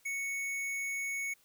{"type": "tone with hard clipping", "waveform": "triangle", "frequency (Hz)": 2217, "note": "C#7", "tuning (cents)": 0, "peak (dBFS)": -35, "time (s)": [0.05, 1.34], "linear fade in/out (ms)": 10, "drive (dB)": 18, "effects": ["white hiss -67 dBFS RMS until 1.44 s"]}